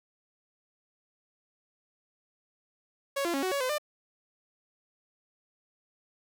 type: tone with pitch steps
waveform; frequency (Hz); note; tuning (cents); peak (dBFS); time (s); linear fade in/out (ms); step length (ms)
sawtooth; 555 / 342.8 / 274.8 / 372.9 / 561 / 511 / 598; C#5 / F4 / C#4 / F#4 / C#5 / C5 / D5; +2 / -32 / -15 / +14 / +21 / -41 / +31; -24; 3.16-3.783; 10; 89
effects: none